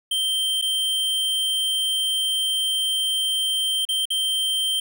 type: tone with dropouts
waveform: square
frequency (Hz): 3136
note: G7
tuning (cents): 0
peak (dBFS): -21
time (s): 0.11-4.8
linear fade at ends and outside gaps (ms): 5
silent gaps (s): 0.615-0.622 / 3.852-3.888 / 4.055-4.103
effects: none